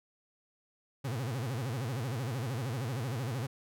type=tone with vibrato; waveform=40% pulse; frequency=123.47 Hz; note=B2; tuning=in tune; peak=-32 dBFS; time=1.04-3.47 s; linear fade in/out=10 ms; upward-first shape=sine; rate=13 Hz; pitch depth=230 cents each way; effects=none